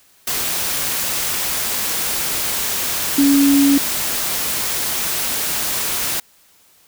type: tone in noise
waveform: sine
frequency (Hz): 280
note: C#4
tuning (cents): +18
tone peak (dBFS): -10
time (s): 3.18-3.78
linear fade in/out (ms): 5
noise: white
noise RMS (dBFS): -21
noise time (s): 0.27-6.2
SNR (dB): +8
effects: white hiss -53 dBFS RMS until 6.87 s